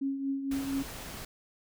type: tone with tremolo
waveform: sine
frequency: 273.5 Hz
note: C#4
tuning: 23 cents flat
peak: -27 dBFS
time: 0.01-0.83 s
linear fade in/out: 10 ms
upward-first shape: triangle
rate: 4.3 Hz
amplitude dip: 60%
type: noise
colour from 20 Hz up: pink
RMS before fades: -42 dBFS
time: 0.51-1.25 s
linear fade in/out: 5 ms
effects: none